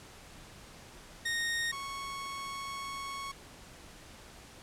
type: tone pair in turn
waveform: sawtooth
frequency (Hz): 1857 / 1104.2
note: A#6 / C#6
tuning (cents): -7 / -7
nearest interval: major sixth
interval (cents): 900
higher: first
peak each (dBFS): -27 / -34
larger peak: first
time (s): 1.25-1.72 / 1.72-3.32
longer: second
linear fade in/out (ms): 10
effects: pink hiss -52 dBFS RMS until 4.62 s + low-pass 10000 Hz 12 dB/octave